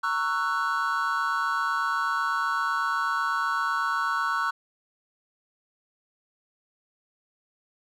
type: chord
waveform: triangle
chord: F# dominant seventh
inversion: first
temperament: just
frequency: 925 / 1110 / 1332 / 1480 Hz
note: A#5 / C#6 / E6 / F#6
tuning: -14 / +2 / +18 / 0 cents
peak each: -32 / -27 / -27 / -27 dBFS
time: 0.03-4.51 s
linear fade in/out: 10 ms
effects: none